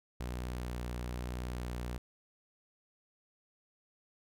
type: tone with vibrato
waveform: sawtooth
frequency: 61 Hz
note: B1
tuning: 21 cents flat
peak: -33 dBFS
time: 0.2-1.98 s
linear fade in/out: 5 ms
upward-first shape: sine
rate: 1.1 Hz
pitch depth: 12 cents each way
effects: none